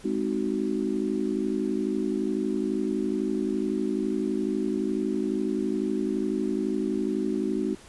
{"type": "chord", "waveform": "sine", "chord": "Ab dominant seventh", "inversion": "none", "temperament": "just", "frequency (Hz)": [207.7, 259.6, 311.5, 373.8], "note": ["Ab3", "C4", "Eb4", "Gb4"], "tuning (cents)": [0, -13, 2, 18], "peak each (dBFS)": -30, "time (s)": [0.04, 7.75], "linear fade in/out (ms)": 10, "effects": ["pink hiss -50 dBFS RMS until 7.88 s", "resampled to 24000 Hz"]}